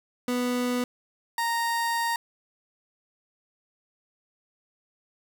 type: tone pair in turn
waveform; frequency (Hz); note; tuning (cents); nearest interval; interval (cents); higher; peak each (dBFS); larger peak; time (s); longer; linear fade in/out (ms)
30% pulse; 246.9 / 929.6; B3 / A#5; 0 / -5; octave + major seventh; 2295; second; -22; neither; 0.28-0.84 / 1.38-2.16; second; 2
effects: none